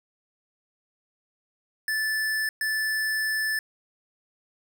square tone bursts at uneven times, 1750 Hz, A6, 10 cents flat, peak -25 dBFS, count 2, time 1.88-2.49 / 2.61-3.59 s, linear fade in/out 2 ms, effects none

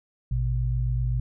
sine tone pair together, 55.64 / 123.47 Hz, A1 / B2, +20 / 0 cents, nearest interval octave + major second, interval 1380 cents, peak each -25 dBFS, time 0.31-1.2 s, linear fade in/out 5 ms, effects none

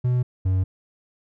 triangle tone pair in turn, 124.4 / 93.63 Hz, B2 / F#2, +13 / +21 cents, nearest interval perfect fourth, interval 492 cents, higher first, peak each -16 dBFS, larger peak neither, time 0.04-0.23 / 0.45-0.64 s, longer neither, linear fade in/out 10 ms, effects none

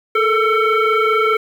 sine tone with frequency modulation, 457.4 Hz, A#4, 33 cents flat, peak -12 dBFS, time 0.15-1.37 s, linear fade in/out 5 ms, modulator 890 Hz, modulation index 1.9, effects 7-bit

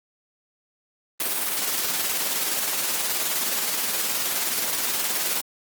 white noise with tremolo, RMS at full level -24 dBFS, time 1.2-5.41 s, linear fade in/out 2 ms, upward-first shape square, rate 19 Hz, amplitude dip 30%, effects high-pass 200 Hz 12 dB/octave + Opus 32 kbps

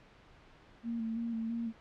sine tone with vibrato, 228.6 Hz, A#3, 34 cents flat, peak -33 dBFS, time 0.83-1.73 s, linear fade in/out 50 ms, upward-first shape square, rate 3 Hz, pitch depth 29 cents each way, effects pink hiss -59 dBFS RMS until 1.8 s + low-pass 3000 Hz 12 dB/octave

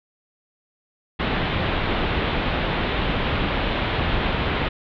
pink low-pass noise, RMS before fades -23 dBFS, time 1.19-4.69 s, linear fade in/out 10 ms, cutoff 3700 Hz, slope 48 dB/octave, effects none

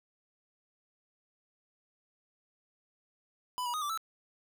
square tone with pitch steps, 996 / 966 / 1244 / 1169 / 1317 Hz, B5 / B5 / D#6 / D6 / E6, +14 / -39 / -1 / -8 / -2 cents, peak -33 dBFS, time 3.58-3.975 s, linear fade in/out 0 ms, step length 79 ms, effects none

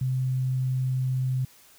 sine tone, 129.4 Hz, C3, 19 cents flat, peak -23 dBFS, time 0.01-1.45 s, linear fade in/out 5 ms, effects white hiss -55 dBFS RMS until 1.78 s

